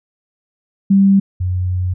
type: tone pair in turn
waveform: sine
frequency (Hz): 196 / 91.09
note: G3 / F#2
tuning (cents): 0 / -27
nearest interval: octave + minor second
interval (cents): 1327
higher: first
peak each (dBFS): -7 / -15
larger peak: first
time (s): 0.9-1.2 / 1.4-1.94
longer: second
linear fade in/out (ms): 10
effects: none